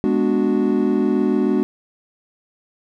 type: chord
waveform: triangle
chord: G# half-diminished seventh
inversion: none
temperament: equal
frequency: 207.7 / 246.9 / 293.7 / 370 Hz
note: G#3 / B3 / D4 / F#4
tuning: 0 / 0 / 0 / 0 cents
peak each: -19 dBFS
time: 0.04-1.63 s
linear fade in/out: 0 ms
effects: none